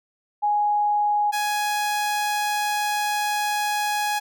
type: tone pair in turn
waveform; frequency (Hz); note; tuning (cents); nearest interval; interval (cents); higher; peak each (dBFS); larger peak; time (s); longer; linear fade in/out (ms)
sine / sawtooth; 830.6 / 833.9; G#5 / G#5; 0 / +7; unison; 7; second; -18; neither; 0.42-1.32 / 1.32-4.2; second; 20
effects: none